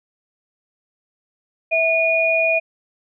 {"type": "tone pair together", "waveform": "sine", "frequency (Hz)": [655, 2449], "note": ["E5", "D#7"], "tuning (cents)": [-11, -28], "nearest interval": "octave + major seventh", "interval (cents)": 2283, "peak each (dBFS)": [-18, -17], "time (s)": [1.71, 2.6], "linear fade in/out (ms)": 20, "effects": []}